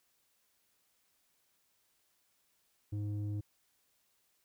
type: tone with low-pass filter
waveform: square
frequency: 103.83 Hz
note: G#2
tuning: in tune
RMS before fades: -37 dBFS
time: 2.92-3.41 s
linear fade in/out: 10 ms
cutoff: 240 Hz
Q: 2.3
effects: white hiss -75 dBFS RMS until 4.44 s

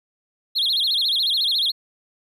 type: tone with vibrato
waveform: triangle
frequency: 3729 Hz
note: A#7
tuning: in tune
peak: -16 dBFS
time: 0.55-1.72 s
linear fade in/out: 20 ms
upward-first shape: sine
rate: 14 Hz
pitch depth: 260 cents each way
effects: tanh soft clip ceiling -12 dBFS

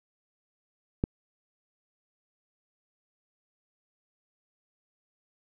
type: click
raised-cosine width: 3 ms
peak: -12 dBFS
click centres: 1.039 s
effects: none

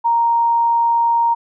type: tone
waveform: sine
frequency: 932.3 Hz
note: A#5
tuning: in tune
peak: -12 dBFS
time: 0.04-1.35 s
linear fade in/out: 20 ms
effects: none

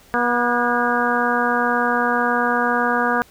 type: harmonic tone with a mistuned harmonic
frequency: 241.9 Hz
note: B3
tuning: 36 cents flat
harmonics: 1 / 2 / 3 / 4 / 5 / 6 / 7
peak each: -24 / -24 / -24 / -24 / -24 / -24 / -24 dBFS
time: 0.14-3.22 s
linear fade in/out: 0 ms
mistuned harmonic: 7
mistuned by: -60 cents
effects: pink hiss -50 dBFS RMS until 3.3 s

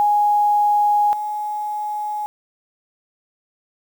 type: tone pair in turn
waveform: sine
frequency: 830 / 840.6 Hz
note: G#5 / G#5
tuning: -1 / +21 cents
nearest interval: unison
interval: 22 cents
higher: second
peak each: -13 / -22 dBFS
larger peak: first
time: 0-1.13 / 1.13-2.26 s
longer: neither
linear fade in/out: 0 ms
effects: 7-bit

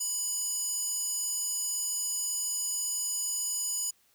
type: tone with high-pass filter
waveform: square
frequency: 987.8 Hz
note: B5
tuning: in tune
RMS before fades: -32 dBFS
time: 0-3.91 s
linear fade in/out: 10 ms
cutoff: 7000 Hz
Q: 3.7
effects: white hiss -67 dBFS RMS until 4.14 s

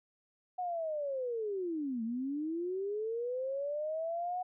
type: linear two-way sweep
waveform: sine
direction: down then up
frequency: 738 to 220 to 738 Hz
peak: -33 dBFS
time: 0.58-4.43 s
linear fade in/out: 10 ms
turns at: 2.03 s
effects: none

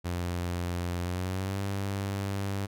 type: tone with pitch glide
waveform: sawtooth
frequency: 87.9 to 98.66 Hz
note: F2 to G2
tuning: +12 to +12 cents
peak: -26 dBFS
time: 0.04-2.67 s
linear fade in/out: 20 ms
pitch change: +200 cents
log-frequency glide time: 1.02-1.6 s
effects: none

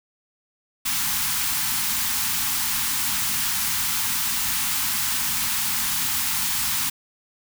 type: band-stop noise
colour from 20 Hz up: white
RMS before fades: -24 dBFS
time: 0.85-6.9 s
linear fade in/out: 10 ms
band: 280 to 790 Hz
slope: 96 dB/octave
effects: none

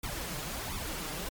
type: noise with flanger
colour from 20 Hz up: pink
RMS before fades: -37 dBFS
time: 0.03-1.29 s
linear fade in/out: 5 ms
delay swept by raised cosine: 0.85 to 6.65 ms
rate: 1.4 Hz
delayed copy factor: +0.75
effects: MP3 96 kbps

